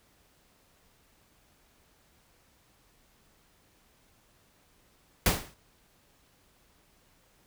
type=noise with exponential decay; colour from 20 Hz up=pink; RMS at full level=-20 dBFS; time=5.26-5.54 s; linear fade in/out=2 ms; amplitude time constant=60 ms; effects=pink hiss -65 dBFS RMS until 7.46 s